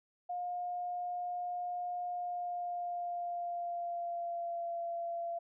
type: tone with pitch glide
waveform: sine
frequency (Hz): 712 to 683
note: F5 to F5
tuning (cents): +33 to -39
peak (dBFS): -35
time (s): 0.29-5.39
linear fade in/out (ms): 10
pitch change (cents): -72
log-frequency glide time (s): 2.06-4.79
effects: none